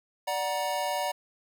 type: chord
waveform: square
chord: D augmented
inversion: none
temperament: equal with one note detuned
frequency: 587.3 / 740 / 945.9 Hz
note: D5 / F#5 / A#5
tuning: 0 / 0 / +25 cents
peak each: -33 dBFS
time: 0.27-1.12 s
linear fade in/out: 10 ms
effects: none